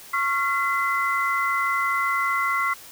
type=tone cluster; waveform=sine; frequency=1100 / 1375 / 2033 Hz; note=C#6 / F6 / B6; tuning=-14 / -27 / +50 cents; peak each=-24 / -26 / -25 dBFS; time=0.13-2.74 s; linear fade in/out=10 ms; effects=white hiss -44 dBFS RMS until 2.91 s